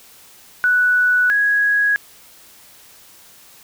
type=tone pair in turn; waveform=sine; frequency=1480 / 1661.2 Hz; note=F#6 / G#6; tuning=0 / 0 cents; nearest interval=major second; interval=200 cents; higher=second; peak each=-12 / -13 dBFS; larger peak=first; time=0.64-1.3 / 1.3-1.96 s; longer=neither; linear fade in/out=0 ms; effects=white hiss -46 dBFS RMS until 3.63 s